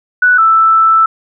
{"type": "tone pair in turn", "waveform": "sine", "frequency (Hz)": [1480, 1321.7], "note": ["F#6", "E6"], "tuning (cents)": [0, 4], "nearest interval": "major second", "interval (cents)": 196, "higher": "first", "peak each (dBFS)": -5, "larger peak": "neither", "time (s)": [[0.22, 0.38], [0.38, 1.06]], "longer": "second", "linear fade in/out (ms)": 5, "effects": []}